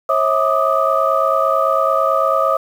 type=tone cluster; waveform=sine; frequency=541 / 646 / 1185 / 1254 Hz; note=C#5 / E5 / D6 / D#6; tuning=-42 / -35 / +15 / +13 cents; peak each=-18 dBFS; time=0.09-2.57 s; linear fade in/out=5 ms; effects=tanh soft clip ceiling -2 dBFS + 7-bit